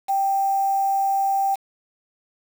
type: tone with quantisation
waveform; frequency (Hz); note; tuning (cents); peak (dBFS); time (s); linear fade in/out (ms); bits
sine; 784; G5; 0; -18; 0.08-1.56; 20; 6
effects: none